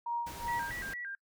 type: tone with tremolo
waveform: sine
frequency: 943 Hz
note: A#5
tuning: 20 cents sharp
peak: -30 dBFS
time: 0.06-0.73 s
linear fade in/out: 5 ms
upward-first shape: sine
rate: 2.6 Hz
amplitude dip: 90%
type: noise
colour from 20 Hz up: pink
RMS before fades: -45 dBFS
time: 0.26-0.94 s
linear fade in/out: 10 ms
type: tone with vibrato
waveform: sine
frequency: 1760 Hz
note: A6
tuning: in tune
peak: -38 dBFS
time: 0.48-1.15 s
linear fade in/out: 2 ms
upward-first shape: square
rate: 4.4 Hz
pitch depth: 170 cents each way
effects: noise-tail reverb RT60 0.1 s tail -23 dB re dry